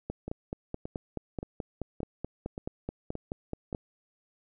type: two click trains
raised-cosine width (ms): 2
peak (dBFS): -20 / -23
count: 18 / 7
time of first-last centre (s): 0.1-3.748 / 0.28-3.728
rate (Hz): 4.66 / 1.74
effects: none